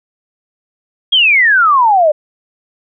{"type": "exponential sweep", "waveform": "sine", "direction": "down", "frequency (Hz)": [3325, 582], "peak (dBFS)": -6, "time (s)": [1.12, 2.12], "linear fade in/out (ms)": 10, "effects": []}